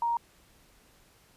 sine tone, 937 Hz, A#5, 9 cents sharp, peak -25 dBFS, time 0.02-0.17 s, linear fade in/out 2 ms, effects pink hiss -61 dBFS RMS until 1.36 s + resampled to 32000 Hz

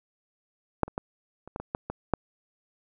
clicks, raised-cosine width 1 ms, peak -7 / -26 / -16 / -29 / -19 / -21 / -14 / -18 / -8 dBFS, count 9, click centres 0.833 / 0.88 / 0.979 / 1.476 / 1.561 / 1.6 / 1.749 / 1.9 / 2.137 s, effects none

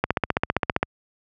click train, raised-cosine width 0.5 ms, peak -4 dBFS, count 13, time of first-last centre 0.04-0.829 s, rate 15.2 Hz, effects high-pass 60 Hz 12 dB/octave

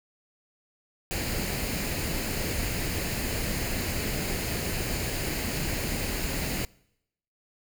pink noise with comb filter, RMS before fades -30 dBFS, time 1.11-6.65 s, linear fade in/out 0 ms, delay 0.43 ms, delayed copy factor +0.5, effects noise-tail reverb RT60 0.8 s tail -24 dB re dry

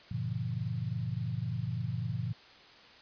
sine chord, G diminished seventh, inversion none, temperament just, 98 / 117.6 / 141.12 / 169.34 Hz, G2 / Bb2 / Db3 / Fb3, 0 / +16 / +31 / +47 cents, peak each -40 / -34 / -39 / -39 dBFS, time 0.11-2.33 s, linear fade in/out 5 ms, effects white hiss -55 dBFS RMS until 3.01 s + resampled to 11025 Hz

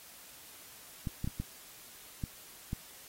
clicks, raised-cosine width 5 ms, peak -22 dBFS, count 6, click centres 1.072 / 1.244 / 1.275 / 1.4 / 2.238 / 2.731 s, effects white hiss -53 dBFS RMS until 3.08 s + AAC 48 kbps

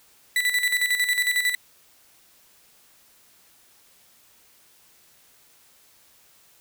35% pulse tone with tremolo, 1975.5 Hz, B6, in tune, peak -17 dBFS, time 0.36-1.55 s, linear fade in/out 2 ms, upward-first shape square, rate 11 Hz, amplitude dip 60%, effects white hiss -57 dBFS RMS until 6.6 s

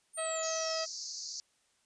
sine exponential sweep, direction down, 9100 to 4578 Hz, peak -37 dBFS, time 0.13-0.87 s, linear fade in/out 50 ms
harmonic tone, 644 Hz, E5, 41 cents flat, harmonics 1 / 2 / 3 / 4 / 5 / 6 / 7, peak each -35 / -41 / -45 / -47 / -49 / -51 / -52 dBFS, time 0.17-0.86 s, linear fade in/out 20 ms
pink band-pass noise, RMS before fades -42 dBFS, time 0.43-1.4 s, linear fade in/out 0 ms, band 4400 to 6800 Hz, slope 96 dB/octave
effects white hiss -72 dBFS RMS until 1.85 s + resampled to 22050 Hz

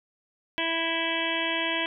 harmonic tone with a mistuned harmonic, 329.6 Hz, E4, in tune, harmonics 1 / 2 / 3 / 5 / 6 / 7 / 8 / 9 / 10, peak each -34 / -34 / -34 / -34 / -34 / -34 / -34 / -34 / -34 dBFS, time 0.58-1.86 s, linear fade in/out 0 ms, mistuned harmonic 9, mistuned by +29 cents, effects none

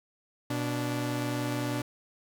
sawtooth tone pair together, 122.6 / 291.6 Hz, B2 / D4, -12 / -12 cents, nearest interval octave + minor third, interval 1500 cents, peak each -28 dBFS, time 0.5-1.82 s, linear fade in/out 5 ms, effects none

